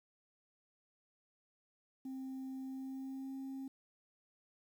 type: tone with pitch glide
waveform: sine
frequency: 263.6 to 267.9 Hz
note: C4 to C4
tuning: +13 to +41 cents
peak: -39 dBFS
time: 2.05-3.68 s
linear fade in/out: 5 ms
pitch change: +28 cents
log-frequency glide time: 2.61-3.34 s
effects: tanh soft clip ceiling -40 dBFS + 11-bit